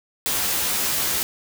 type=noise with comb filter; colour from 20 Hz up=white; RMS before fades=-23 dBFS; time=0.26-1.23 s; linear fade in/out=0 ms; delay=15 ms; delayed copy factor=+0.7; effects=none